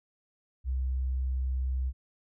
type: tone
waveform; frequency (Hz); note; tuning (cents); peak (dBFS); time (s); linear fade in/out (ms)
sine; 64.6; C2; -21; -27; 0.64-1.93; 50
effects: none